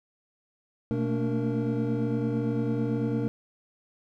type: tone cluster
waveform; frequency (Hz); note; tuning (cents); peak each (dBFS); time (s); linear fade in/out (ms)
triangle; 123.1 / 221.7 / 230.6 / 290 / 465.1; B2 / A3 / A#3 / D4 / A#4; -5 / +13 / -19 / -22 / -4; -28 / -30 / -31 / -29 / -31; 0.91-3.28; 0
effects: none